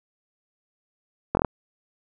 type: slowing click train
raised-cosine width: 1 ms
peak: -7 dBFS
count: 5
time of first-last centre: 1.35-1.447 s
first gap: 21 ms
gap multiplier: 1.1
effects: none